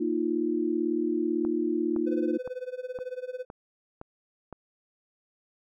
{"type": "chord", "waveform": "sine", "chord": "Bb suspended fourth", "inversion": "none", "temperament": "equal", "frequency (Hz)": [233.1, 311.1, 349.2], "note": ["Bb3", "Eb4", "F4"], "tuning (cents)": [0, 0, 0], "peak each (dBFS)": [-32, -28, -28], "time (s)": [0, 2.38], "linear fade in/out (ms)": 10}
{"type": "click train", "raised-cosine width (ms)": 1, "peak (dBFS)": -26, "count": 7, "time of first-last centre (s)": [1.45, 4.527], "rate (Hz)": 1.95}
{"type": "tone with tremolo", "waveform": "triangle", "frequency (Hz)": 505, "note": "B4", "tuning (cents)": 39, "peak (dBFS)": -28, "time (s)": [2.06, 3.45], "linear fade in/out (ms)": 20, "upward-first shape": "sine", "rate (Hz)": 18, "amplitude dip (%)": 90}
{"effects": []}